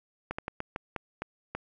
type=slowing click train; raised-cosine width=0.5 ms; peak=-18 dBFS; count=8; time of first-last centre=0.31-1.55 s; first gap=75 ms; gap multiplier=1.28; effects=none